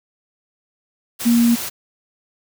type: tone in noise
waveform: sine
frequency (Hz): 235.3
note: A#3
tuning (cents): +16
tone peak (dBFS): -11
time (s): 1.25-1.56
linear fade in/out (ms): 20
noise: white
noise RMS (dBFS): -27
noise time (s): 1.19-1.7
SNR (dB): +13
effects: none